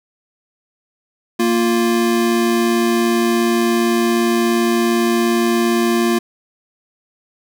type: tone pair together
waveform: square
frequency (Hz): 231.9 / 349.2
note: A#3 / F4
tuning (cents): -9 / 0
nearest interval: perfect fifth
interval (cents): 709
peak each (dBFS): -17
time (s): 1.39-6.19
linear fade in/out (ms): 10
effects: none